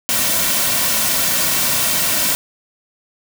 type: noise with comb filter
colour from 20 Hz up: white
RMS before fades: -17 dBFS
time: 0.09-2.35 s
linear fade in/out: 0 ms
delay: 2.4 ms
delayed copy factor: -0.5
effects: none

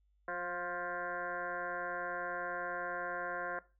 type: tone with frequency modulation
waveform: sine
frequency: 1055 Hz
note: C6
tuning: 14 cents sharp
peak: -36 dBFS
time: 0.28-3.59 s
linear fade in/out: 2 ms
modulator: 175 Hz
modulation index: 3.8
effects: noise-tail reverb RT60 0.3 s tail -18 dB re dry + added 50 Hz sine -69 dBFS peak until 3.79 s

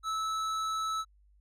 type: tone with hard clipping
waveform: triangle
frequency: 1306 Hz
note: E6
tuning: 17 cents flat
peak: -32 dBFS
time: 0.03-1.05 s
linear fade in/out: 50 ms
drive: 15 dB
effects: added 50 Hz sine -60 dBFS peak until 1.4 s

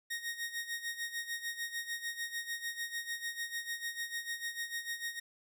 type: tone with tremolo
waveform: sawtooth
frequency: 1864.7 Hz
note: A#6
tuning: in tune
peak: -31 dBFS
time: 0.1-5.2 s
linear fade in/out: 10 ms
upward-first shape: sine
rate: 6.7 Hz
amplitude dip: 75%
effects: none

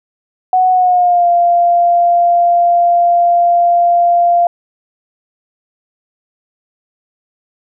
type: tone with pitch glide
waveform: sine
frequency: 740 to 694.4 Hz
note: F#5 to F5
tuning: 0 to -10 cents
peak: -7 dBFS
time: 0.53-4.47 s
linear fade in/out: 2 ms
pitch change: -110 cents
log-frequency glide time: 0.71-1.28 s
effects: none

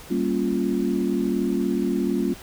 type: chord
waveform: sine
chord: G half-diminished seventh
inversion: none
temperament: equal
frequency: 196 / 233.1 / 277.2 / 349.2 Hz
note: G3 / Bb3 / Db4 / F4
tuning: 0 / 0 / 0 / 0 cents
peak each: -26 dBFS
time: 0.1-2.34 s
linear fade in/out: 10 ms
effects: pink hiss -43 dBFS RMS until 2.42 s

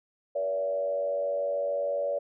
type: tone with frequency modulation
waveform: sine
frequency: 571 Hz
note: D5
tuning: 49 cents flat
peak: -26 dBFS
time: 0.35-2.19 s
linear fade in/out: 10 ms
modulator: 93.7 Hz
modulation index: 0.68
effects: none

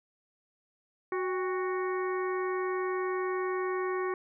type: harmonic tone with a mistuned harmonic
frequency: 370 Hz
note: F#4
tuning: in tune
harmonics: 1 / 2 / 3 / 4 / 5 / 6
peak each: -30 / -42 / -36 / -45 / -41 / -46 dBFS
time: 1.12-4.14 s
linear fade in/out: 2 ms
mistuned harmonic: 2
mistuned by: +120 cents
effects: none

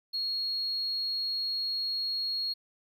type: tone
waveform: triangle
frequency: 4300 Hz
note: C8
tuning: 47 cents sharp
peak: -26 dBFS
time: 0.13-2.54 s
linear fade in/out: 20 ms
effects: tanh soft clip ceiling -27 dBFS

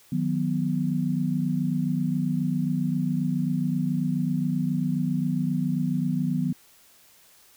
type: chord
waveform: sine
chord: B major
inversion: first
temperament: equal with one note detuned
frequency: 155.56 / 182.98 / 246.9 Hz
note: D#3 / F#3 / B3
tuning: 0 / -19 / 0 cents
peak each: -27 dBFS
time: 0.12-6.53 s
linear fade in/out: 5 ms
effects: white hiss -56 dBFS RMS until 7.56 s

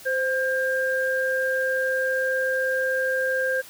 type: tone pair together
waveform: sine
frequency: 519.6 / 1600 Hz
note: C5 / G6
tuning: -12 / +35 cents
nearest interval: octave + perfect fifth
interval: 1947 cents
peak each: -24 dBFS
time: 0.05-3.62 s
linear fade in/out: 20 ms
effects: white hiss -45 dBFS RMS until 3.69 s

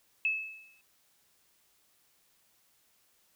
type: tone with exponential decay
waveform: sine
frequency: 2602 Hz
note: E7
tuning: 23 cents flat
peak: -24 dBFS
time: 0.25-0.81 s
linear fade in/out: 1 ms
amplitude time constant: 120 ms
effects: white hiss -69 dBFS RMS until 3.35 s

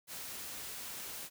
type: noise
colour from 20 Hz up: white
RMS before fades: -44 dBFS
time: 0.07-1.3 s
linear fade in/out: 50 ms
effects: none

